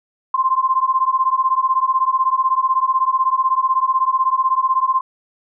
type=beating tone pair; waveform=sine; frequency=1042 / 1058 Hz; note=C6 / C6; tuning=-7 / +19 cents; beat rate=16 Hz; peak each=-17 dBFS; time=0.34-5.01 s; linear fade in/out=5 ms; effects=none